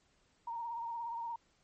sine tone with vibrato, 932.3 Hz, A#5, in tune, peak -37 dBFS, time 0.47-1.36 s, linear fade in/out 5 ms, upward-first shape triangle, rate 17 Hz, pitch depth 46 cents each way, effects pink hiss -72 dBFS RMS until 1.63 s + MP3 32 kbps

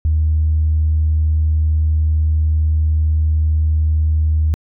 sine tone, 77.78 Hz, D#2, in tune, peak -11 dBFS, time 0.05-4.54 s, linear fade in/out 0 ms, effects tanh soft clip ceiling -7 dBFS

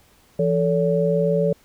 sine tone cluster, 169.7 / 440.9 / 568 Hz, F3 / A4 / C#5, -49 / +4 / +42 cents, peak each -21 dBFS, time 0.39-1.53 s, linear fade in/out 5 ms, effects pink hiss -56 dBFS RMS until 1.64 s

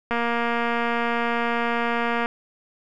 click train, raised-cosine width 0.5 ms, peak -10 dBFS, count 506, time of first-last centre 0.11-2.259 s, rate 235 Hz, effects none

